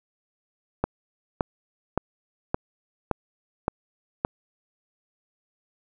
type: click train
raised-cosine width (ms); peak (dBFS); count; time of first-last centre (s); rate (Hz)
1; -8; 7; 0.84-4.249; 1.76
effects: none